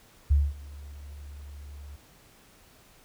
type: tone with ADSR envelope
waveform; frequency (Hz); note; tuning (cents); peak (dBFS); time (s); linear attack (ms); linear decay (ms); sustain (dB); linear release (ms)
sine; 71.6; D2; -43; -16; 0.3-1.96; 14; 220; -24; 4
effects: pink hiss -57 dBFS RMS until 3.04 s